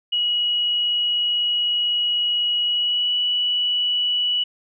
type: tone with pitch glide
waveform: sine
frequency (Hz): 2911 to 2947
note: F#7 to F#7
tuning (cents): -29 to -8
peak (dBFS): -18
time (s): 0.12-4.44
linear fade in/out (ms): 10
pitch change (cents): +21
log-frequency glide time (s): 2.63-3.14
effects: none